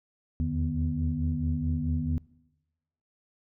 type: tone cluster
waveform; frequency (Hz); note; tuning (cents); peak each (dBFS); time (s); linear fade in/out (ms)
sine; 77.8 / 82.4 / 151.8 / 245.2; D#2 / E2 / D#3 / B3; 0 / 0 / -42 / -12; -31; 0.4-2.18; 0
effects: noise-tail reverb RT60 1.0 s tail -23 dB re dry + tanh soft clip ceiling -16 dBFS